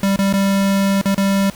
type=tone with dropouts; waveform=square; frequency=196.5 Hz; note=G3; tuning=4 cents sharp; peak=-14 dBFS; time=0.03-1.5 s; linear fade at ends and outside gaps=2 ms; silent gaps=0.161-0.189 / 0.328-0.337 / 1.014-1.056 / 1.146-1.178 s; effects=pink hiss -39 dBFS RMS until 1.55 s